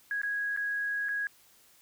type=tone with dropouts; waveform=sine; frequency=1655 Hz; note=G#6; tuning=6 cents flat; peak=-29 dBFS; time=0.11-1.27 s; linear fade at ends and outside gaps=1 ms; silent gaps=0.217-0.233 / 0.564-0.573 / 1.086-1.09 s; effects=white hiss -61 dBFS RMS until 1.81 s